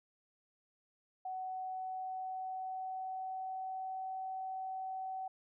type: tone with pitch glide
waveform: sine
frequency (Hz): 749 to 757.7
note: F#5 to F#5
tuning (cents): +21 to +41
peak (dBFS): -38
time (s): 1.25-5.28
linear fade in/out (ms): 5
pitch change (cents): +20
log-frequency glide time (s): 1.54-4.14
effects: none